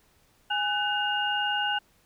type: tone cluster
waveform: sine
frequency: 825 / 1504 / 2837 Hz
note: G#5 / F#6 / F7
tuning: -12 / +28 / +27 cents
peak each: -29 dBFS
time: 0.5-1.79 s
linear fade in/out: 10 ms
effects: pink hiss -64 dBFS RMS until 2.05 s